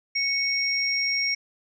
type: tone pair together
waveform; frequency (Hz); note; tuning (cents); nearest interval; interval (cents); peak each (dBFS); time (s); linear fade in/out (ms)
sine; 2217 / 5580; C#7 / F8; 0 / -2; octave + major third; 1598; -25; 0.15-1.35; 10
effects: none